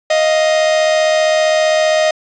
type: tone pair together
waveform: 45% pulse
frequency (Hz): 624 / 699.3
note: D#5 / F5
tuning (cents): +5 / +2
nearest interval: major second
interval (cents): 197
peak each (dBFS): -11 / -20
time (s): 0.1-2.11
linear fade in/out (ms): 5
effects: resampled to 16000 Hz + 7-bit